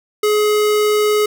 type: tone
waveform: square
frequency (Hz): 421.7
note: G#4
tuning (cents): +26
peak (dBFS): -13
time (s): 0.23-1.26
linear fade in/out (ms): 5
effects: none